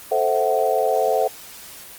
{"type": "chord", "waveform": "sine", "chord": "F# half-diminished seventh", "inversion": "first", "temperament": "equal with one note detuned", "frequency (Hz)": [440, 523.3, 659.3, 750.8], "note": ["A4", "C5", "E5", "F#5"], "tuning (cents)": [0, 0, 0, 25], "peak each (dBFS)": -22, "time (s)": [0.11, 1.28], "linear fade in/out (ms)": 10, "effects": ["white hiss -40 dBFS RMS until 1.98 s", "Opus 24 kbps"]}